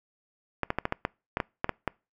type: clicks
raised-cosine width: 0.5 ms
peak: -11 dBFS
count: 11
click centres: 0.633 / 0.704 / 0.786 / 0.854 / 0.924 / 1.051 / 1.371 / 1.402 / 1.644 / 1.693 / 1.877 s
effects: noise-tail reverb RT60 0.3 s tail -26 dB re dry